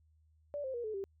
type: tone with pitch steps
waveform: sine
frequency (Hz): 580 / 525.8 / 476.6 / 432 / 391.6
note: D5 / C5 / A#4 / A4 / G4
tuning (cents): -22 / +8 / +38 / -32 / -2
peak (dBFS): -36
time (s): 0.54-1.04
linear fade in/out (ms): 0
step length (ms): 100
effects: added 78 Hz sine -65 dBFS peak until 1.2 s